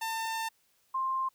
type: tone pair in turn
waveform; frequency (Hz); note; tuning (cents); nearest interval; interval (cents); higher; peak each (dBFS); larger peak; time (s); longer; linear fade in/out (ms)
sawtooth / sine; 898 / 1054.1; A5 / C6; +35 / +13; minor third; 278; second; -28; neither; 0.01-0.49 / 0.94-1.29; first; 10
effects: white hiss -70 dBFS RMS until 1.34 s